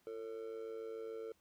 triangle tone with amplitude modulation, 450 Hz, A4, 39 cents sharp, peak -37 dBFS, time 0.07-1.32 s, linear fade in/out 0 ms, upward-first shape sine, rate 107 Hz, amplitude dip 75%, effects pink hiss -74 dBFS RMS until 1.4 s + high-pass 60 Hz 12 dB/octave

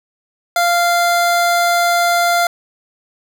square tone pair together, 694 / 1391 Hz, F5 / F6, -11 / -7 cents, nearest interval octave, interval 1204 cents, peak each -14 / -18 dBFS, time 0.56-2.47 s, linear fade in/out 2 ms, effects none

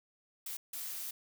blue noise bursts at uneven times, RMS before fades -41 dBFS, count 2, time 0.46-0.57 / 0.73-1.11 s, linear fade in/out 5 ms, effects none

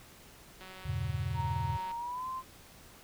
click train, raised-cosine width 0.3 ms, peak -33 dBFS, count 245, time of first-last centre 0.61-1.915 s, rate 187 Hz
sine chord, E diminished seventh, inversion none, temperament just, 82.41 / 98.89 / 118.67 / 142.4 Hz, E2 / G2 / Bb2 / Db3, 0 / +16 / +31 / +47 cents, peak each -37 dBFS, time 0.85-1.77 s, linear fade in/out 10 ms
sine tone with pitch glide, 932.3 to 1040.4 Hz, A#5 to C6, 0 to -10 cents, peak -35 dBFS, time 1.34-2.43 s, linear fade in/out 50 ms, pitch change +190 cents, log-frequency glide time 1.96-2.29 s
effects pink hiss -55 dBFS RMS until 3.03 s

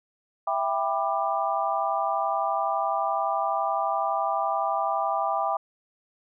sine chord, E minor seventh, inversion none, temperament just, 659.3 / 791.1 / 988.9 / 1186.7 Hz, E5 / G5 / B5 / D6, 0 / +16 / +2 / +18 cents, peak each -29 / -27 / -31 / -29 dBFS, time 0.47-5.57 s, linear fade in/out 5 ms, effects none

